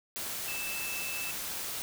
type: tone in noise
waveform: sine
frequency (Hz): 2637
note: E7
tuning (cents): 0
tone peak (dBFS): -37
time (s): 0.48-1.31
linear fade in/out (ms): 0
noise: white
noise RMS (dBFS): -37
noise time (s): 0.16-1.82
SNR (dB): -3
effects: none